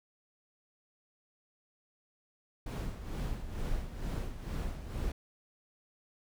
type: noise with tremolo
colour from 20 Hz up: brown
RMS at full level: -34 dBFS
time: 2.66-5.12 s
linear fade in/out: 5 ms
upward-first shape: sine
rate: 2.2 Hz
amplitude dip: 65%
effects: none